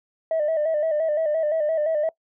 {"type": "tone with vibrato", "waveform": "sine", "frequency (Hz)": 622.3, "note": "D#5", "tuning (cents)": 0, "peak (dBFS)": -18, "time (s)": [0.31, 2.09], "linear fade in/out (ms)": 2, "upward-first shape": "square", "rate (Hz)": 5.8, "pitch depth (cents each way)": 65, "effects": ["noise-tail reverb RT60 0.1 s tail -22 dB re dry", "tanh soft clip ceiling -17 dBFS"]}